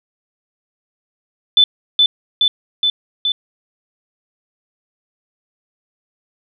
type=tone with echo; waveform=sine; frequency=3509 Hz; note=A7; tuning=5 cents flat; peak=-6 dBFS; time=1.57-1.64 s; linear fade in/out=2 ms; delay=420 ms; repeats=4; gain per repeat=-2 dB; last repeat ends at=3.32 s; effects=none